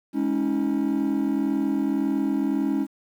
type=chord; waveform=triangle; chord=Ab suspended fourth; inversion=none; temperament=equal with one note detuned; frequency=207.7 / 277.2 / 319 Hz; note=Ab3 / Db4 / Eb4; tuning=0 / 0 / +43 cents; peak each=-25 / -21 / -24 dBFS; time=0.13-2.87 s; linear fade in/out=50 ms; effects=tanh soft clip ceiling -14 dBFS + 9-bit